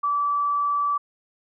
sine tone, 1156 Hz, D6, 28 cents flat, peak -20 dBFS, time 0.03-0.98 s, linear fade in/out 10 ms, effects none

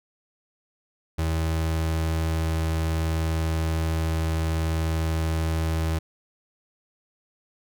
35% pulse tone, 80.6 Hz, E2, 38 cents flat, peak -21 dBFS, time 1.18-5.99 s, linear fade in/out 10 ms, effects none

